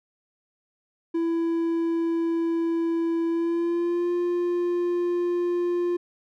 triangle tone with pitch glide, 332.9 to 350.5 Hz, E4 to F4, +17 to +6 cents, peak -20 dBFS, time 1.14-5.97 s, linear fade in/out 10 ms, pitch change +89 cents, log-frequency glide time 3.28-4.12 s, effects none

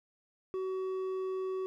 sine tone with hard clipping, 377 Hz, F#4, 32 cents sharp, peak -34 dBFS, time 0.54-1.66 s, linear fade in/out 0 ms, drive 5 dB, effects none

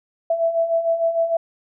sine beating tone pair, 659.3 / 665.9 Hz, E5 / E5, 0 / +17 cents, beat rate 6.6 Hz, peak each -24 / -18 dBFS, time 0.3-1.37 s, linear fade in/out 5 ms, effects none

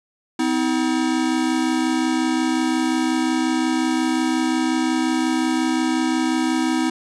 square tone pair together, 254.3 / 319.9 Hz, C4 / D#4, -49 / +48 cents, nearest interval major third, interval 397 cents, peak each -22 / -21 dBFS, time 0.39-6.9 s, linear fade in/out 5 ms, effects resampled to 22050 Hz + 8-bit

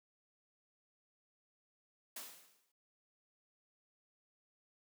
white noise with exponential decay, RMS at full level -44 dBFS, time 2.16-2.72 s, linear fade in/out 5 ms, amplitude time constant 120 ms, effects high-pass 200 Hz 12 dB/octave

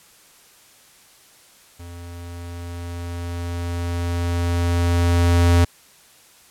square tone with level ramp, 86.4 Hz, F2, 18 cents flat, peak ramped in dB -36 to -12 dBFS, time 1.79-5.65 s, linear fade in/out 10 ms, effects white hiss -51 dBFS RMS until 6.5 s + low-pass 12000 Hz 12 dB/octave

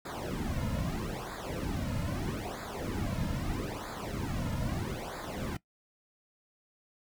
brown noise with flanger, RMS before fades -35 dBFS, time 0.05-5.57 s, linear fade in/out 5 ms, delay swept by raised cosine 0.34 to 2.64 ms, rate 0.78 Hz, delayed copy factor -0.95, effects noise-tail reverb RT60 0.1 s tail -19 dB re dry

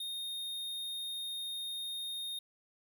square tone, 3693 Hz, A#7, 17 cents flat, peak -38 dBFS, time 0-2.39 s, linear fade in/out 5 ms, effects none

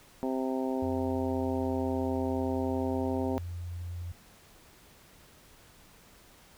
harmonic tone, 130.81 Hz, C3, in tune, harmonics 2 / 3 / 4 / 5 / 6 / 7, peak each -31 / -35 / -37 / -39 / -41 / -42 dBFS, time 0.23-3.38 s, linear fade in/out 0 ms
sine tone, 87.31 Hz, F2, in tune, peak -35 dBFS, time 0.82-4.12 s, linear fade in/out 5 ms
effects pink hiss -57 dBFS RMS until 6.57 s

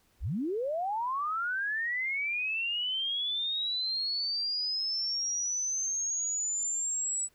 sine linear sweep, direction up, 31.17 to 7902 Hz, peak -29 dBFS, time 0.2-7.29 s, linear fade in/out 50 ms, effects pink hiss -68 dBFS RMS until 7.34 s

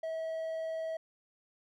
triangle tone with vibrato, 646 Hz, E5, 35 cents flat, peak -32 dBFS, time 0.03-0.97 s, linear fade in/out 5 ms, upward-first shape square, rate 20 Hz, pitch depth 8 cents each way, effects none

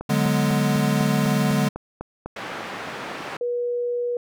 click train, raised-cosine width 1 ms, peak -17 dBFS, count 10, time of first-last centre 0.01-2.26 s, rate 4 Hz
square chord, G# half-diminished seventh, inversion second, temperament equal, 146.83 / 185 / 207.7 / 246.9 Hz, D3 / F#3 / G#3 / B3, 0 / 0 / 0 / 0 cents, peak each -23 / -28 / -23 / -27 dBFS, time 0.09-1.69 s, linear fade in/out 10 ms
white band-pass noise, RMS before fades -33 dBFS, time 2.36-3.37 s, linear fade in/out 5 ms, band 150 to 1700 Hz, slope 12 dB/octave
sine tone, 483.8 Hz, B4, 36 cents flat, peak -22 dBFS, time 3.41-4.17 s, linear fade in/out 2 ms
effects none

